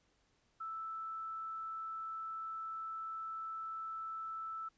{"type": "tone", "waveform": "sine", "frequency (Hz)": 1318.5, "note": "E6", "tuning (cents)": 0, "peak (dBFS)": -40, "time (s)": [0.6, 4.69], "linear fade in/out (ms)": 10, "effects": ["pink hiss -75 dBFS RMS until 4.77 s", "resampled to 16000 Hz"]}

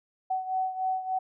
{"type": "beating tone pair", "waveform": "sine", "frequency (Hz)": [751, 754.4], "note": ["F#5", "F#5"], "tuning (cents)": [26, 33], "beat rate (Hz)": 3.4, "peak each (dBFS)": [-28, -33], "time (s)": [0.3, 1.19], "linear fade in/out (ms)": 10, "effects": []}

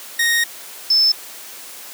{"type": "tone pair in turn", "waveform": ["sawtooth", "sine"], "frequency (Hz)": [1864.7, 5263], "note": ["A#6", "E8"], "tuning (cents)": [0, -4], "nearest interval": "octave + tritone", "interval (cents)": 1796, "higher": "second", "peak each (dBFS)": [-11, -11], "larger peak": "neither", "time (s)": [[0.19, 0.44], [0.9, 1.12]], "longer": "first", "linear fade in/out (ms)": 5, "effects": ["white hiss -36 dBFS RMS until 1.93 s", "high-pass 300 Hz 12 dB/octave"]}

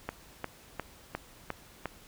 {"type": "click train", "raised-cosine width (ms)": 0.5, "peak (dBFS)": -18, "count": 6, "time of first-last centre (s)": [0.09, 1.857], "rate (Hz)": 2.83, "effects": ["pink hiss -55 dBFS RMS until 2.07 s"]}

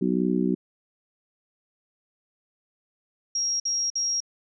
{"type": "harmonic tone", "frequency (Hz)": 62.3, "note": "B1", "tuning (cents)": 16, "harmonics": [3, 4, 5, 6], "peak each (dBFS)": [-25, -26, -27, -28], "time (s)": [0.01, 0.55], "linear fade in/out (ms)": 10}
{"type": "tone bursts", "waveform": "sine", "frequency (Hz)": 5610, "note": "F8", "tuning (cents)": 7, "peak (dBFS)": -23, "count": 3, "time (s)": [3.35, 4.204], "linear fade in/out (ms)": 5, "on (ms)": 250, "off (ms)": 52}
{"effects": []}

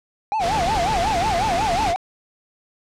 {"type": "tone with vibrato", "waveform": "triangle", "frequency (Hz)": 776, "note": "G5", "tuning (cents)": -18, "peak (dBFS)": -17, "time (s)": [0.32, 1.96], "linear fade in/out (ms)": 0, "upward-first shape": "sine", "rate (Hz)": 5.5, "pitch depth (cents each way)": 240}
{"type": "noise", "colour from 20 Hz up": "pink", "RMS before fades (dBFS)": -25, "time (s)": [0.39, 1.95], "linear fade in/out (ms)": 50}
{"effects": ["low-pass 6000 Hz 12 dB/octave"]}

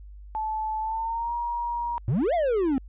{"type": "tone with pitch glide", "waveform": "sine", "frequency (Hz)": [870, 948.7], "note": ["A5", "A#5"], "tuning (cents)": [-20, 30], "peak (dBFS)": -26, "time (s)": [0.35, 1.98], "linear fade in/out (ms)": 0, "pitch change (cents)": 150, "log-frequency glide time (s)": [0.8, 1.34]}
{"type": "exponential two-way sweep", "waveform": "triangle", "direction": "up then down", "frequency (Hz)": [103.83, 726, 254.1], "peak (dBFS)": -19, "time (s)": [2.08, 2.78], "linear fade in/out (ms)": 0, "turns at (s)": 2.34}
{"effects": ["added 50 Hz sine -41 dBFS peak until 2.88 s", "resampled to 8000 Hz"]}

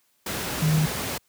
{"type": "tone in noise", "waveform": "sine", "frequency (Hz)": 155.56, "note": "D#3", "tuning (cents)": 0, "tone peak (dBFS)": -18, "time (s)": [0.62, 0.86], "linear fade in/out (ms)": 5, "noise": "pink", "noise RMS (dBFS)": -29, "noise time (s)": [0.26, 1.18], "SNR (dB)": 8, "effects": ["white hiss -67 dBFS RMS until 1.28 s", "high-pass 80 Hz 12 dB/octave"]}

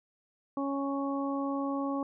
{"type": "harmonic tone", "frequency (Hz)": 277.2, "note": "C#4", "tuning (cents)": 0, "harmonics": [1, 2, 3, 4], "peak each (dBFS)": [-31, -37, -40, -38], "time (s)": [0.57, 2.03], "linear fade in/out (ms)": 2, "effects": []}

